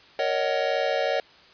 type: chord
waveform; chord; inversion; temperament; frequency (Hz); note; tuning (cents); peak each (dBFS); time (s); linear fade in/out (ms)
square; D# minor seventh; second; just; 466.7 / 560 / 622.3 / 746.7; A#4 / C#5 / D#5 / F#5; +2 / +18 / 0 / +16; -31 / -27 / -29 / -30; 0.19-1.2; 2
effects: white hiss -52 dBFS RMS until 1.53 s + resampled to 11025 Hz